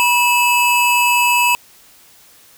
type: tone pair together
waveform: square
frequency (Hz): 972.2 / 2609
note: B5 / E7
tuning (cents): -28 / -18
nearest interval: octave + perfect fourth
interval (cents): 1710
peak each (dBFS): -15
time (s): 0-1.55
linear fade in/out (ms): 0
effects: white hiss -47 dBFS RMS until 2.57 s